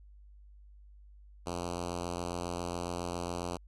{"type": "tone with notch filter", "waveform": "5% pulse", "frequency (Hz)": 87.31, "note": "F2", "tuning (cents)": 0, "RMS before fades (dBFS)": -37, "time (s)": [1.46, 3.57], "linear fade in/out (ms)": 5, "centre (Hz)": 2000, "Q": 1.2, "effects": ["added 50 Hz sine -52 dBFS peak until 3.67 s", "resampled to 24000 Hz"]}